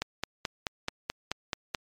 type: click train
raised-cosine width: 0.2 ms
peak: -12 dBFS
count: 9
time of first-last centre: 0.02-1.748 s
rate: 4.63 Hz
effects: MP3 96 kbps